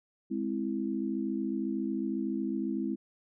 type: chord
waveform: sine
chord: Ab augmented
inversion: none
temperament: equal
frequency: 207.7 / 261.6 / 329.6 Hz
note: Ab3 / C4 / E4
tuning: 0 / 0 / 0 cents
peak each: -34 dBFS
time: 0.3-2.96 s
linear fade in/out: 20 ms
effects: none